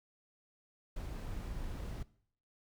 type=noise; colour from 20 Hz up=brown; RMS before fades=-41 dBFS; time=0.96-2.03 s; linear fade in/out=5 ms; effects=noise-tail reverb RT60 0.6 s tail -20 dB re dry